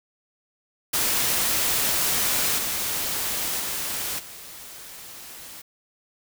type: noise with level steps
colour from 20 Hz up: white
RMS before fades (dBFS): -23 / -27 / -29 / -41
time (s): 0.93-5.62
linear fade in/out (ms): 10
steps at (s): 2.57 / 3.59 / 4.18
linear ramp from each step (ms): 20
effects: none